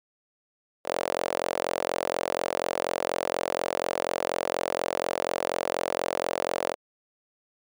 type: tone with high-pass filter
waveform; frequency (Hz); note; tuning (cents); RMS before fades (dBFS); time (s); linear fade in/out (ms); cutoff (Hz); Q
sawtooth; 44.15; F1; +20; -29; 0.84-6.76; 50; 550; 3.2
effects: none